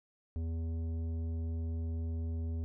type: tone with tanh clipping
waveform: triangle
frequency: 82 Hz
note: E2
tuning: 9 cents flat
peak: -35 dBFS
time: 0.36-2.64 s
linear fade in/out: 0 ms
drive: 15 dB
effects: none